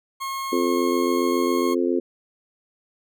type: tone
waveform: 40% pulse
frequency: 1081 Hz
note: C#6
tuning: 44 cents flat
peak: -26 dBFS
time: 0.2-1.75 s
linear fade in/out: 20 ms
type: harmonic tone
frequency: 87.31 Hz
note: F2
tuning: in tune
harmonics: 3 / 4 / 5 / 6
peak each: -24 / -22 / -26 / -31 dBFS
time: 0.52-2 s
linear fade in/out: 10 ms
effects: none